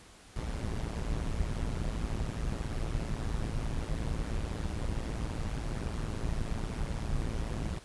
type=noise with amplitude modulation; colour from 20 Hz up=brown; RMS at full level=-30 dBFS; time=0.36-7.79 s; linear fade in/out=2 ms; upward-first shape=sine; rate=112 Hz; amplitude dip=80%; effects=pink hiss -55 dBFS RMS until 7.84 s + resampled to 24000 Hz